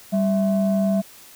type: tone pair together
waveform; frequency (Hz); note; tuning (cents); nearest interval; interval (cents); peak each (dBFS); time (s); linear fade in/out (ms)
sine; 195.9 / 658.9; G3 / E5; -1 / -1; octave + major sixth; 2100; -17 / -22; 0.12-1.02; 20
effects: tanh soft clip ceiling -12 dBFS + white hiss -46 dBFS RMS until 1.35 s